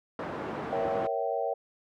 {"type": "band-pass noise", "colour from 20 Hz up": "pink", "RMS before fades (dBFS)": -36, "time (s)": [0.19, 1.07], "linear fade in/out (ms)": 2, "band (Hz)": [210, 1200], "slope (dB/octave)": 12}
{"type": "chord", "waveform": "sine", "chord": "A# diminished seventh", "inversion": "none", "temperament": "equal with one note detuned", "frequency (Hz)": [466.2, 554.4, 659.3, 772.8], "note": ["A#4", "C#5", "E5", "G5"], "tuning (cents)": [0, 0, 0, -25], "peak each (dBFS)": -33, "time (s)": [0.72, 1.54], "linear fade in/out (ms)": 10}
{"effects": []}